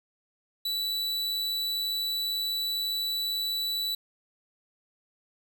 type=tone; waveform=45% pulse; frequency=3951 Hz; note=B7; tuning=in tune; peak=-28 dBFS; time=0.65-3.95 s; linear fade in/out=5 ms; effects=none